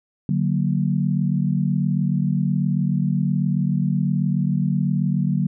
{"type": "chord", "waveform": "sine", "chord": "D augmented", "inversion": "none", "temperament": "equal with one note detuned", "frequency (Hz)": [146.83, 185.53, 233.1], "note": ["D3", "F#3", "A#3"], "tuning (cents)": [0, 5, 0], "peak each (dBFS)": [-21, -21, -26], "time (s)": [0.29, 5.47], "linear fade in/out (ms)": 2, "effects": []}